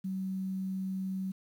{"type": "tone with quantisation", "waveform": "sine", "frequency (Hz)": 189.8, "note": "F#3", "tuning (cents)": 44, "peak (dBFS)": -32, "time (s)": [0.04, 1.32], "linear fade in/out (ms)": 10, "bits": 10, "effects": []}